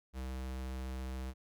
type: tone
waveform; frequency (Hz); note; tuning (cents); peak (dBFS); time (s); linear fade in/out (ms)
square; 64.8; C2; -16; -39; 0.13-1.34; 50
effects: none